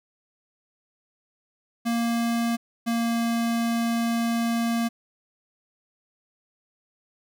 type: tone pair in turn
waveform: square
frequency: 233.1 / 232.1 Hz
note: A#3 / A#3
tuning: 0 / -7 cents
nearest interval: unison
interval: 7 cents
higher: first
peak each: -23 dBFS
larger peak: neither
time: 1.85-2.57 / 2.86-4.89 s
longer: second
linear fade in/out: 20 ms
effects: none